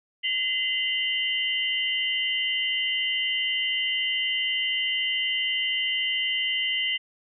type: tone cluster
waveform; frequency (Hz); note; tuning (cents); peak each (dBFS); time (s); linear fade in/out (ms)
sine; 2046 / 2827 / 3060; C7 / F7 / G7; -39 / +20 / -42; -28; 0.23-6.98; 20
effects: none